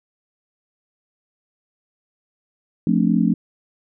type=chord; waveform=sine; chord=D minor seventh; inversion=first; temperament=just; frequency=176.2 / 220.2 / 264.3 / 293.7 Hz; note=F3 / A3 / C4 / D4; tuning=+16 / +2 / +18 / 0 cents; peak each=-19 / -18 / -22 / -23 dBFS; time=2.87-3.34 s; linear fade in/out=2 ms; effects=none